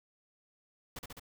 pink noise with echo, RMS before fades -42 dBFS, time 0.96-0.99 s, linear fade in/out 5 ms, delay 69 ms, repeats 3, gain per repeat -2 dB, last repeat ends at 1.197 s, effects none

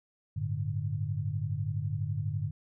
sine chord, G suspended second, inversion none, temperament equal, 98 / 110 / 146.83 Hz, G2 / A2 / D3, 0 / 0 / 0 cents, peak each -34 dBFS, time 0.36-2.51 s, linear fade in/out 10 ms, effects none

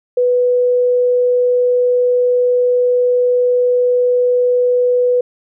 sine tone, 493.9 Hz, B4, in tune, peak -10 dBFS, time 0.17-5.21 s, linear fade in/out 5 ms, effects none

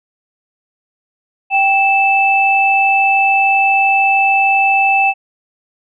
sine tone pair together, 784 / 2637 Hz, G5 / E7, 0 / 0 cents, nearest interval octave + major sixth, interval 2100 cents, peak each -12 dBFS, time 1.5-5.14 s, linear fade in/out 50 ms, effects none

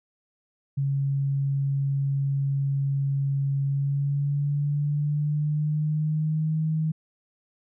sine tone with pitch glide, 138.59 to 157.37 Hz, C#3 to D#3, 0 to +20 cents, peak -22 dBFS, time 0.77-6.92 s, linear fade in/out 10 ms, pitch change +220 cents, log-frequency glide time 3.64-6.59 s, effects none

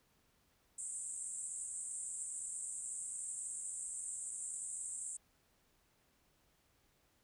white band-pass noise, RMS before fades -44 dBFS, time 0.78-5.17 s, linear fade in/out 5 ms, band 7500 to 9000 Hz, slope 96 dB/octave, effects pink hiss -74 dBFS RMS until 7.23 s

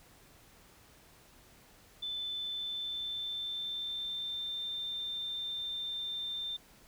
sine tone with pitch glide, 3520 to 3586 Hz, A7 to A7, 0 to +32 cents, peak -35 dBFS, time 2.02-6.57 s, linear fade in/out 10 ms, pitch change +32 cents, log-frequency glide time 2.37-4.65 s, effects pink hiss -60 dBFS RMS until 6.87 s

